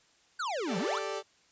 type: exponential two-way sweep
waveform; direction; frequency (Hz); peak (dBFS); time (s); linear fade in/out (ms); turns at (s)
square; down then up; 1574 to 164.81 to 1574; -32; 0.39-0.99; 10; 0.78
type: chord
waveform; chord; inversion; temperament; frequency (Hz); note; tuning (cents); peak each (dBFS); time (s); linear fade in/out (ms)
sawtooth; G suspended second; none; equal; 392 / 440 / 587.3; G4 / A4 / D5; 0 / 0 / 0; -34; 0.66-1.23; 50
effects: white hiss -65 dBFS RMS until 1.51 s + resampled to 16000 Hz